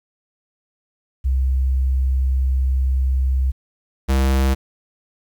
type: tone pair in turn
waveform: sine / square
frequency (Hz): 65.41 / 66.67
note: C2 / C2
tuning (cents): 0 / +33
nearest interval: unison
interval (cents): 33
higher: second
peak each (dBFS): -15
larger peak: neither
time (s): 1.24-3.52 / 4.08-4.55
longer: first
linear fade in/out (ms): 20
effects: 9-bit